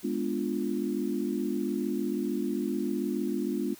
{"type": "chord", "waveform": "sine", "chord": "G# diminished seventh", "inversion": "none", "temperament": "equal", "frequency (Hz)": [207.7, 246.9, 293.7, 349.2], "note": ["G#3", "B3", "D4", "F4"], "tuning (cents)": [0, 0, 0, 0], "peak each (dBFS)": -33, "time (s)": [0.03, 3.75], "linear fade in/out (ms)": 20, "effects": ["white hiss -52 dBFS RMS until 3.79 s"]}